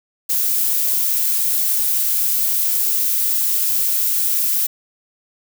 violet noise, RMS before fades -18 dBFS, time 0.29-4.67 s, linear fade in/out 10 ms, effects none

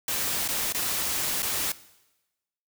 white noise with dropouts, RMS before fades -28 dBFS, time 0.08-1.72 s, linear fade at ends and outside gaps 2 ms, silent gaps 0.478-0.487 / 0.724-0.746 / 1.422-1.428 s, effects noise-tail reverb RT60 1.0 s tail -18 dB re dry

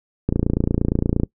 click train, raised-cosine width 3 ms, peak -5 dBFS, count 28, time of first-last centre 0.29-1.234 s, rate 28.6 Hz, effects noise-tail reverb RT60 0.1 s tail -22 dB re dry

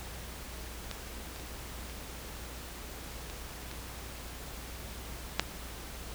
clicks, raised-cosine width 0.2 ms, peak -19 / -27 / -30 / -28 / -25 / -25 / -7 dBFS, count 7, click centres 0.913 / 1.361 / 1.398 / 1.898 / 3.299 / 3.714 / 5.396 s, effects added 59 Hz sine -45 dBFS peak until 6.14 s + pink hiss -45 dBFS RMS until 6.14 s

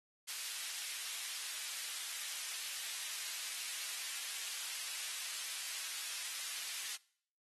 pink high-pass noise, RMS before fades -43 dBFS, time 0.27-6.97 s, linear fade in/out 20 ms, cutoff 2500 Hz, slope 12 dB/octave, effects noise-tail reverb RT60 0.6 s tail -23 dB re dry + AAC 32 kbps

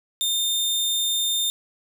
sawtooth tone, 3625 Hz, A#7, 49 cents flat, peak -18 dBFS, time 0.21-1.5 s, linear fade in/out 0 ms, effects none

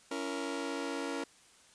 sawtooth chord, A# diminished, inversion first, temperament just, 279.7 / 335.6 / 466.2 Hz, C#4 / E4 / A#4, +16 / +31 / 0 cents, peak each -34 / -37 / -36 dBFS, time 0.11-1.24 s, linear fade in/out 5 ms, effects white hiss -61 dBFS RMS until 1.74 s + resampled to 22050 Hz

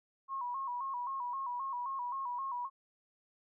sine tone with vibrato, 1026 Hz, C6, 34 cents flat, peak -35 dBFS, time 0.28-2.7 s, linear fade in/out 50 ms, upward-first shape square, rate 3.8 Hz, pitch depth 91 cents each way, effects none

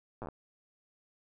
slowing click train, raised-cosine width 1 ms, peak -27 dBFS, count 7, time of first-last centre 0.22-0.287 s, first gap 8 ms, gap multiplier 1.13, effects none

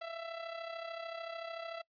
sawtooth tone with amplitude modulation, 666 Hz, E5, 18 cents sharp, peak -34 dBFS, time 0.01-1.82 s, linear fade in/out 10 ms, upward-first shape sine, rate 33.5 Hz, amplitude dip 60%, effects noise-tail reverb RT60 0.1 s tail -25 dB re dry + resampled to 11025 Hz

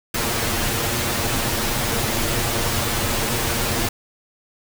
pink noise with comb filter, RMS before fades -22 dBFS, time 0.14-3.89 s, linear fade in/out 5 ms, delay 8.6 ms, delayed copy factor +0.75, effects none

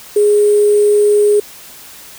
sine tone with sample-and-hold, 415.3 Hz, G#4, in tune, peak -7 dBFS, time 0.16-1.4 s, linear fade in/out 5 ms, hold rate 8820 Hz, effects white hiss -36 dBFS RMS until 2.18 s

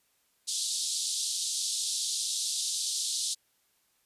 pink band-pass noise, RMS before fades -32 dBFS, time 0.47-3.35 s, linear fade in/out 20 ms, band 3600 to 10000 Hz, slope 48 dB/octave, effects white hiss -71 dBFS RMS until 4.05 s + resampled to 32000 Hz

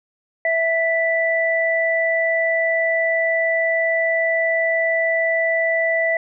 sine tone pair together, 658.3 / 1975.5 Hz, E5 / B6, -3 / 0 cents, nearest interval octave + perfect fifth, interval 1903 cents, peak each -19 dBFS, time 0.45-6.17 s, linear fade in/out 2 ms, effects none

